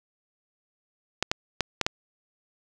clicks, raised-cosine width 0.2 ms, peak -6 dBFS, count 5, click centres 1.226 / 1.315 / 1.607 / 1.813 / 1.865 s, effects none

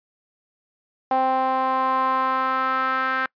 sawtooth tone with band-pass filter sweep, 261.6 Hz, C4, in tune, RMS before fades -22 dBFS, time 1.11-3.26 s, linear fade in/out 2 ms, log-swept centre 800 to 1500 Hz, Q 4.5, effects noise-tail reverb RT60 0.1 s tail -25 dB re dry + resampled to 11025 Hz

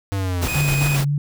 square linear sweep, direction down, 99.6 to 85 Hz, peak -21 dBFS, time 0.12-0.46 s, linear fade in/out 0 ms
pink noise with tremolo, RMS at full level -24 dBFS, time 0.41-1.05 s, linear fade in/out 20 ms, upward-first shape square, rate 7.5 Hz, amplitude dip 35%
45% pulse tone, 2497 Hz, D#7, 6 cents sharp, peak -24 dBFS, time 0.48-0.96 s, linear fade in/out 5 ms
sine tone with vibrato, 142.2 Hz, C#3, 45 cents sharp, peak -17 dBFS, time 0.55-1.18 s, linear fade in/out 2 ms, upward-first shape sine, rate 3.9 Hz, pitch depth 39 cents each way
effects none

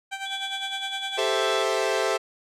15% pulse tone with tremolo, 780 Hz, G5, 9 cents flat, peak -22 dBFS, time 0.11-1.22 s, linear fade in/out 20 ms, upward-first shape sine, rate 9.8 Hz, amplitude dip 70%
sine tone, 3400 Hz, G#7, 40 cents sharp, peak -31 dBFS, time 0.25-1.64 s, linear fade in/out 20 ms
sawtooth chord, A minor seventh, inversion third, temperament equal, 392 / 440 / 523.3 / 659.3 Hz, G4 / A4 / C5 / E5, 0 / 0 / 0 / 0 cents, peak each -24 dBFS, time 1.17-2.18 s, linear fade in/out 20 ms
effects low-pass 8000 Hz 12 dB/octave

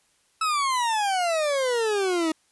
40% pulse exponential sweep, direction down, 1314 to 311.1 Hz, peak -21 dBFS, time 0.41-2.32 s, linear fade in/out 5 ms, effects white hiss -65 dBFS RMS until 2.51 s + resampled to 24000 Hz

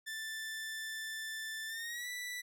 sawtooth tone with pitch glide, 1766 to 1970.9 Hz, A6 to B6, +6 to -4 cents, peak -36 dBFS, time 0.06-2.42 s, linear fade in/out 20 ms, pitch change +190 cents, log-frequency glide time 1.67-2.08 s, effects none

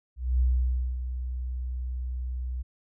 sine tone with ADSR envelope, 62.5 Hz, B1, 21 cents sharp, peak -19 dBFS, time 0.16-2.63 s, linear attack 240 ms, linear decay 570 ms, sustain -10 dB, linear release 18 ms, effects none

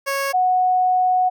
15% pulse / sine tone pair in turn, 551 / 736.1 Hz, C#5 / F#5, -11 / -9 cents, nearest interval perfect fourth, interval 502 cents, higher second, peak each -14 dBFS, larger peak neither, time 0.06-0.33 / 0.33-1.3 s, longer second, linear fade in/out 20 ms, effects none

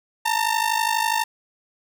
sawtooth ring-modulated tone, 905 Hz, A5, 48 cents sharp, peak -13 dBFS, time 0.25-1.24 s, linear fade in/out 10 ms, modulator 26.1 Hz, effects none

